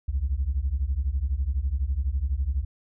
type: beating tone pair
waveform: sine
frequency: 61.74 / 73.74 Hz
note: B1 / D2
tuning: 0 / +8 cents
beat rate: 12 Hz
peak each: -25 / -25 dBFS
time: 0.08-2.65 s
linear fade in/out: 10 ms
effects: tanh soft clip ceiling -18 dBFS